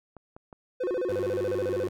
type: clicks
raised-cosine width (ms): 1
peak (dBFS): -31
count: 7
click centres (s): 0.167 / 0.365 / 0.528 / 0.871 / 0.91 / 0.97 / 1.108
type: tone with vibrato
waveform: triangle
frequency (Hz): 428.8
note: A4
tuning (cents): -45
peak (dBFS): -24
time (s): 0.8-1.88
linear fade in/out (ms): 10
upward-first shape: square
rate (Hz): 14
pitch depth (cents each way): 290
type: tone with pitch glide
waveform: sawtooth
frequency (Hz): 98 to 96.71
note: G2 to G2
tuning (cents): 0 to -23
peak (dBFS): -33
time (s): 1.09-1.89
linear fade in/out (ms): 5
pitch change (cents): -23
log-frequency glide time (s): 1.56-1.67
effects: none